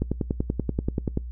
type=click train; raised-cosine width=3 ms; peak=-11 dBFS; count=13; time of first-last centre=0.02-1.174 s; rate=10.4 Hz; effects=noise-tail reverb RT60 0.2 s tail -25 dB re dry + added 60 Hz sine -32 dBFS peak until 1.31 s